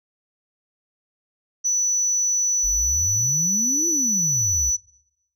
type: tone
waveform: sine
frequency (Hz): 5950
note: F#8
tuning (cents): +9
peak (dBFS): -17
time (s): 1.64-4.77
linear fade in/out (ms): 20
type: exponential two-way sweep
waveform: sine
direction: up then down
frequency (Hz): 45.56 to 347 to 62.2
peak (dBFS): -25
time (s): 2.63-4.71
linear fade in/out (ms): 20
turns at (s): 3.88
effects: noise-tail reverb RT60 0.8 s tail -21 dB re dry + tanh soft clip ceiling -14 dBFS